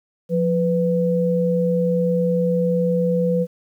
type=tone pair together; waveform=sine; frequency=175.6 / 497 Hz; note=F3 / B4; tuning=+10 / +11 cents; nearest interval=octave + tritone; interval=1801 cents; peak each=-19 dBFS; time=0.29-3.47 s; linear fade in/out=50 ms; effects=9-bit